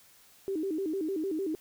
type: tone with vibrato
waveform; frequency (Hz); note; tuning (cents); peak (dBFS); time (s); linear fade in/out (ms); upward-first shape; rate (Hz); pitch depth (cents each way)
sine; 349; F4; -1; -29; 0.48-1.55; 0; square; 6.6; 190
effects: white hiss -59 dBFS RMS until 1.6 s